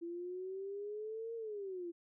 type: exponential two-way sweep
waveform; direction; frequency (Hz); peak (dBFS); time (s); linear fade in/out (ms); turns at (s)
sine; up then down; 336.2 to 463.7 to 336.2; -40; 0.01-1.92; 20; 1.35
effects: none